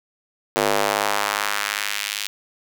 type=tone with high-pass filter sweep; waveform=square; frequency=51.3 Hz; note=G#1; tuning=21 cents flat; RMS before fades=-23 dBFS; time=0.56-2.27 s; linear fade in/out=0 ms; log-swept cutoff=440 to 3100 Hz; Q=1.2; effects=none